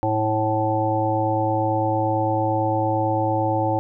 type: harmonic tone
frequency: 108.9 Hz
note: A2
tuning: 17 cents flat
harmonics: 1 / 3 / 5 / 7 / 8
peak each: -25 / -25 / -25 / -25 / -25 dBFS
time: 0.03-3.79 s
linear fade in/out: 0 ms
effects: none